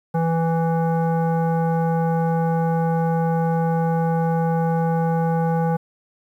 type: tone with frequency modulation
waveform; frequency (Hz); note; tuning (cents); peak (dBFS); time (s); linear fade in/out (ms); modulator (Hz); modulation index
sine; 164.8; E3; 0; -17; 0.14-5.77; 10; 660; 0.91
effects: 9-bit